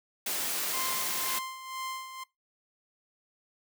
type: noise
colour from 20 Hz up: white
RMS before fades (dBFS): -32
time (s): 0.26-1.39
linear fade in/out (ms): 5
type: tone with tremolo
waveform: sawtooth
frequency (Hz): 1046.5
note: C6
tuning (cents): 0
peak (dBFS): -30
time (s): 0.73-2.24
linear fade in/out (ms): 10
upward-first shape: sine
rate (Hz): 2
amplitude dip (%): 65
effects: noise-tail reverb RT60 0.2 s tail -21 dB re dry + high-pass 200 Hz 12 dB/octave